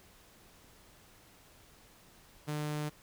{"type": "tone", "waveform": "sawtooth", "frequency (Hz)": 150, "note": "D3", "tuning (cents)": 37, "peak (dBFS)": -30, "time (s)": [2.47, 2.9], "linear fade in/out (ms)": 20, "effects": ["pink hiss -60 dBFS RMS until 3.02 s"]}